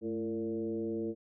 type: tone with frequency modulation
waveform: sine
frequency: 337 Hz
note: E4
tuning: 38 cents sharp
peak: -32 dBFS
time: 0.01-1.15 s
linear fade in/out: 50 ms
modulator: 118 Hz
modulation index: 1.2
effects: none